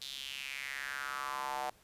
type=tone with high-pass filter sweep; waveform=square; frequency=68 Hz; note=C#2; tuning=33 cents flat; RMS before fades=-40 dBFS; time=0.01-1.7 s; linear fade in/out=5 ms; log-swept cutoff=3900 to 740 Hz; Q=4.3; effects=pink hiss -64 dBFS RMS until 1.83 s + resampled to 32000 Hz